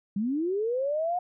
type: linear sweep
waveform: sine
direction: up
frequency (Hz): 189.9 to 730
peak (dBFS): -25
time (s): 0.16-1.19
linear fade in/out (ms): 5
effects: none